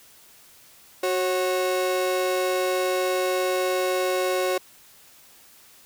35% pulse tone pair together, 370 / 546.7 Hz, F#4 / C#5, 0 / -24 cents, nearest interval perfect fifth, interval 676 cents, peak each -23 dBFS, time 1.03-4.58 s, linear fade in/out 5 ms, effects white hiss -52 dBFS RMS until 5.85 s

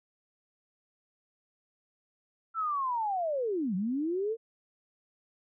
sine linear two-way sweep, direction down then up, 1351 to 175.4 to 464.8 Hz, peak -28 dBFS, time 2.54-4.37 s, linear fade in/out 50 ms, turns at 3.75 s, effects none

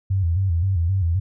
sine tone with vibrato, 89.9 Hz, F#2, 49 cents flat, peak -17 dBFS, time 0.1-1.2 s, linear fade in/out 10 ms, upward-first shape square, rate 3.8 Hz, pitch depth 120 cents each way, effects none

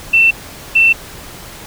sine tone pair in turn, 2684 / 2684 Hz, E7 / E7, +31 / +31 cents, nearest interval unison, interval 0 cents, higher neither, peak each -6 dBFS, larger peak neither, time 0.13-0.31 / 0.75-0.93 s, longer neither, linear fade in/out 10 ms, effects pink hiss -33 dBFS RMS until 1.66 s

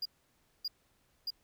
triangle tone bursts, 4842 Hz, D#8, 48 cents flat, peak -32 dBFS, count 3, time 0.02-1.305 s, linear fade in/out 5 ms, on 35 ms, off 590 ms, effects pink hiss -72 dBFS RMS until 1.43 s

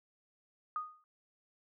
sine tone with exponential decay, 1237 Hz, D#6, 10 cents flat, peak -31 dBFS, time 0.76-1.04 s, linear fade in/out 1 ms, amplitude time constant 60 ms, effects none

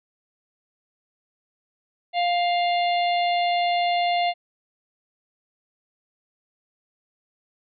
harmonic tone, 701 Hz, F5, 6 cents sharp, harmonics 1 / 3 / 4 / 5 / 6, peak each -20 / -30 / -32 / -34 / -36 dBFS, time 2.13-4.34 s, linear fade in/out 50 ms, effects none

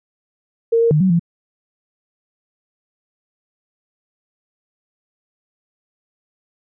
sine tone with pitch steps, 459.6 / 463.3 / 151.9 / 187.9 / 170 Hz, A#4 / A#4 / D#3 / F#3 / F3, -25 / -11 / -41 / +27 / -46 cents, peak -11 dBFS, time 0.72-1.195 s, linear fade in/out 10 ms, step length 95 ms, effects none

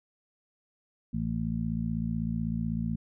harmonic tone, 56 Hz, A1, 31 cents sharp, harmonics 1 / 2 / 3 / 4, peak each -37 / -36 / -32 / -32 dBFS, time 1.13-2.96 s, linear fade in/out 10 ms, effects none

